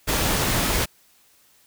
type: noise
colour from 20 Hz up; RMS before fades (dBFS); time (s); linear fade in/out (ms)
pink; -22; 0.07-0.86; 20
effects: white hiss -58 dBFS RMS until 1.66 s